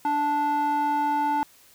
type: tone with band-pass filter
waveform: square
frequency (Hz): 292.5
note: D4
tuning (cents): -7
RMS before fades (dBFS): -24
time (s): 0.05-1.43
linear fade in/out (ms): 0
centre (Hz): 840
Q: 3.1
effects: white hiss -55 dBFS RMS until 1.74 s